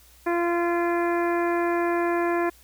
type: harmonic tone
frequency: 344.3 Hz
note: F4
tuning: 25 cents flat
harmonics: 1 / 2 / 3 / 4 / 5 / 6 / 7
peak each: -23 / -28 / -30 / -36 / -33 / -39 / -40 dBFS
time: 0.26-2.5 s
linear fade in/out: 10 ms
effects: added 60 Hz sine -55 dBFS peak until 2.63 s + white hiss -55 dBFS RMS until 2.63 s